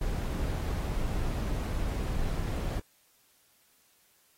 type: noise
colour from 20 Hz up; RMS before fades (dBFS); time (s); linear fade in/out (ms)
brown; -31; 0.01-2.8; 5
effects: white hiss -66 dBFS RMS until 4.37 s + AAC 48 kbps